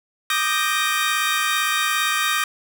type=chord; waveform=25% pulse; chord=Eb major seventh; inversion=third; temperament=equal with one note detuned; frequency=1186.9 / 1244.5 / 1568 / 1864.7 Hz; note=D6 / Eb6 / G6 / Bb6; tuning=+18 / 0 / 0 / 0 cents; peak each=-21 dBFS; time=0.3-2.44 s; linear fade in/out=2 ms; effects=none